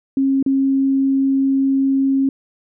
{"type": "tone with dropouts", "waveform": "sine", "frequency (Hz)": 270.5, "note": "C#4", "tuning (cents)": -42, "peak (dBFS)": -13, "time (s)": [0.17, 2.29], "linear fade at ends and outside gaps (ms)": 2, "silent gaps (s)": [0.427, 0.462], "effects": []}